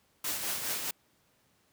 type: noise with tremolo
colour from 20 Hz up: white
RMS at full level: -32 dBFS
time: 0.24-0.91 s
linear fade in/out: 5 ms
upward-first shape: triangle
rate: 4.8 Hz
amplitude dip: 50%
effects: pink hiss -69 dBFS RMS until 1.72 s + high-pass 80 Hz 12 dB/octave